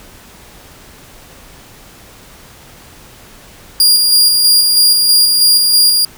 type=tone with tremolo; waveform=sawtooth; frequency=4821 Hz; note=D8; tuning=45 cents sharp; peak=-3 dBFS; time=3.8-6.05 s; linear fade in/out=2 ms; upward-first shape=square; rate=3.1 Hz; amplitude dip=30%; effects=pink hiss -39 dBFS RMS until 6.17 s